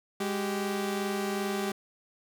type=tone pair together; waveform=sawtooth; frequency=204.8 / 387 Hz; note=G#3 / G4; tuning=-24 / -22 cents; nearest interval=major seventh; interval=1102 cents; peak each=-28 dBFS; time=0.2-1.72 s; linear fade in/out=5 ms; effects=none